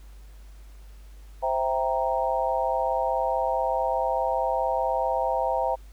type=chord; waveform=sine; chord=C dominant seventh; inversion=none; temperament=equal; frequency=523.3 / 659.3 / 784 / 932.3 Hz; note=C5 / E5 / G5 / Bb5; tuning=0 / 0 / 0 / 0 cents; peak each=-28 dBFS; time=1.42-5.76 s; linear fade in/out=20 ms; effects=added 50 Hz sine -43 dBFS peak until 5.92 s + pink hiss -59 dBFS RMS until 5.92 s